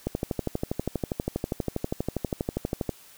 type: click train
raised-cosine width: 2 ms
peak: -13 dBFS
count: 36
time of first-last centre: 0.07-2.893 s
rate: 12.4 Hz
effects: white hiss -52 dBFS RMS until 3.17 s